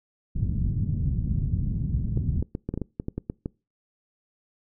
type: low-pass noise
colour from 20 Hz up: white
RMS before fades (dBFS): -26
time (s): 0.35-2.42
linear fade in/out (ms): 10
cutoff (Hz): 160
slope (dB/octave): 24
type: clicks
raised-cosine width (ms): 3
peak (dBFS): -16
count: 12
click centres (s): 2.174 / 2.426 / 2.551 / 2.69 / 2.74 / 2.776 / 2.817 / 2.999 / 3.084 / 3.18 / 3.299 / 3.459
effects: noise-tail reverb RT60 0.3 s tail -25 dB re dry